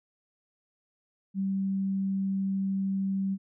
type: tone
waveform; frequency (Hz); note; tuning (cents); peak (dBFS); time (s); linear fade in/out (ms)
sine; 193.8; G3; -20; -26; 1.34-3.38; 50
effects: none